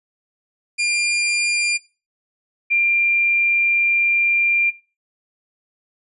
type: tone pair in turn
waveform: sawtooth / sine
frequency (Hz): 2399 / 2384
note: D7 / D7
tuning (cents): +36 / +25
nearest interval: unison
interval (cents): 11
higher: first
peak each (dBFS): -14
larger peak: neither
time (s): 0.78-1.78 / 2.7-4.71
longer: second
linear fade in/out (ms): 20
effects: noise-tail reverb RT60 0.3 s tail -18 dB re dry + resampled to 24000 Hz